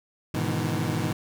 25% pulse chord, E major seventh, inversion first, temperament equal with one note detuned, 103.83 / 123.47 / 152.19 / 164.81 Hz, G#2 / B2 / D#3 / E3, 0 / 0 / -38 / 0 cents, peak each -27 dBFS, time 0.34-1.13 s, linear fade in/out 5 ms, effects none

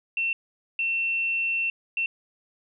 sine tone bursts at uneven times, 2700 Hz, E7, 41 cents sharp, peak -23 dBFS, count 3, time 0.17-0.33 / 0.79-1.7 / 1.97-2.06 s, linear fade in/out 2 ms, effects none

